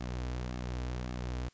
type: tone with flanger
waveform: sawtooth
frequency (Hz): 61.74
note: B1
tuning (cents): 0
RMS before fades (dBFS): -37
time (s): 0-1.49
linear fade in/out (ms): 10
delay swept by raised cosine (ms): 2 to 5.6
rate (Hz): 1.8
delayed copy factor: -0.5
effects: white hiss -67 dBFS RMS until 1.53 s + resampled to 16000 Hz